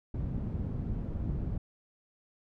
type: low-pass noise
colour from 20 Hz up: white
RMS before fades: -34 dBFS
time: 0.14-1.58 s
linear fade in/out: 5 ms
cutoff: 130 Hz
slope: 12 dB/octave
effects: none